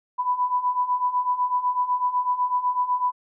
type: beating tone pair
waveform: sine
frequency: 987.8 / 995.8 Hz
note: B5 / B5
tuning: 0 / +14 cents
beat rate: 8 Hz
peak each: -26 / -22 dBFS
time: 0.18-3.12 s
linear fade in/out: 20 ms
effects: none